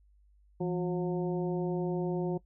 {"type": "harmonic tone with a mistuned harmonic", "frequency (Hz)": 180, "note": "F#3", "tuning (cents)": -47, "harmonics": [1, 2, 3, 4, 5], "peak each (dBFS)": [-32, -32, -40, -43, -45], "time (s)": [0.6, 2.38], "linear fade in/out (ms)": 10, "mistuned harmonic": 1, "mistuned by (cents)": -110, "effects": ["noise-tail reverb RT60 0.1 s tail -20 dB re dry", "added 50 Hz sine -60 dBFS peak until 2.45 s"]}